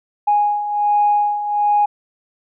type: beating tone pair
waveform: sine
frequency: 827 / 828.3 Hz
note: G#5 / G#5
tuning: -8 / -5 cents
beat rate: 1.3 Hz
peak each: -20 / -14 dBFS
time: 0.27-1.86 s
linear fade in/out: 10 ms
effects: tanh soft clip ceiling -6 dBFS